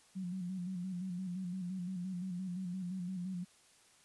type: tone with vibrato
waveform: sine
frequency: 182.4 Hz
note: F#3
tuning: 24 cents flat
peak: -37 dBFS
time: 0.15-3.45 s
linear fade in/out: 20 ms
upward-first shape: square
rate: 5.8 Hz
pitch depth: 57 cents each way
effects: white hiss -65 dBFS RMS until 4.04 s + resampled to 24000 Hz